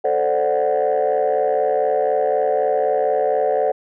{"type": "chord", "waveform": "sine", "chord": "D dominant seventh", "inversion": "second", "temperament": "equal", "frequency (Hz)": [440, 523.3, 587.3, 740], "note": ["A4", "C5", "D5", "F#5"], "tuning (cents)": [0, 0, 0, 0], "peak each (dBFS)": -20, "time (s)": [0.04, 3.72], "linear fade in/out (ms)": 10, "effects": ["tanh soft clip ceiling -10 dBFS"]}